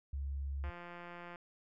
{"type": "tone", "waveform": "sine", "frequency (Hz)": 69.3, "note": "C#2", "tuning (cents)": 0, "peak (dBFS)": -36, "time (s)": [0.13, 0.7], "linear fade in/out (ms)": 5}
{"type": "click train", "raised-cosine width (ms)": 0.5, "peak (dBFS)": -34, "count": 126, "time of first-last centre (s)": [0.64, 1.358], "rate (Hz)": 174}
{"effects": []}